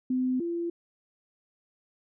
sine tone pair in turn, 255.5 / 341.1 Hz, C4 / F4, -41 / -41 cents, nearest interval perfect fourth, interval 500 cents, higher second, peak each -24 / -28 dBFS, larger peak first, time 0.1-0.4 / 0.4-0.7 s, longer neither, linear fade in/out 5 ms, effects none

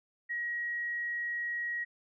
sine tone, 1900 Hz, A#6, 33 cents sharp, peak -32 dBFS, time 0.29-1.85 s, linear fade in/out 20 ms, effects none

